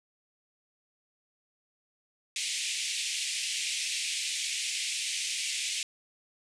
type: band-pass noise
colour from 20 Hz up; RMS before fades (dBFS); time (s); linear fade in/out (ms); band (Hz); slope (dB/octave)
pink; -33; 2.36-5.83; 2; 2200 to 9400; 48
effects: none